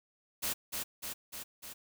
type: noise with echo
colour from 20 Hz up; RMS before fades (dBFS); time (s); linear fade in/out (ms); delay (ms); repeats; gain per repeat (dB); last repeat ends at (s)
white; -34; 0.42-0.54; 20; 300; 4; -3; 1.74
effects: none